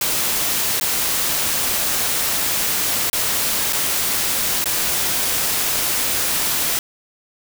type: noise with dropouts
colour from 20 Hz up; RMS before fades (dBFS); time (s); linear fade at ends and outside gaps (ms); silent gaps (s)
white; -20; 0.01-6.79; 2; 0.799-0.81 / 3.099-3.13 / 3.726-3.73 / 4.642-4.657
effects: none